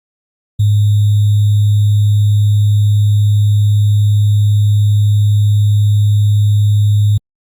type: tone with sample-and-hold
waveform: sine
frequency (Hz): 103.83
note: G#2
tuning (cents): 0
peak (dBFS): -7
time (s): 0.59-7.18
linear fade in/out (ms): 10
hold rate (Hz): 3675
effects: Opus 48 kbps